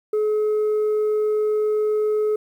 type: tone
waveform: sine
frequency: 426.2 Hz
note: G#4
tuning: 45 cents sharp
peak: -15 dBFS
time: 0.13-2.36 s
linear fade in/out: 5 ms
effects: tanh soft clip ceiling -17 dBFS + 9-bit